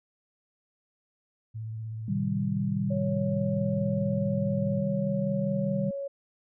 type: tone with vibrato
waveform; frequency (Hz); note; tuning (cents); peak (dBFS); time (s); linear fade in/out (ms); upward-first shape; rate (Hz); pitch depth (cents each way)
sine; 110.8; A2; +13; -33; 1.54-4.82; 20; triangle; 16; 34
type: chord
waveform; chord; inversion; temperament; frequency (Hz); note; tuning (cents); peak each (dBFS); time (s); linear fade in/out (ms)
sine; C minor; none; equal; 130.81 / 155.56 / 196; C3 / Eb3 / G3; 0 / 0 / 0; -34 / -32 / -28; 2.08-5.91; 5
type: tone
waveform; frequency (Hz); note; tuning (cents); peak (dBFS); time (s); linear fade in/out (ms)
sine; 556; C#5; +5; -31; 2.9-6.08; 10
effects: none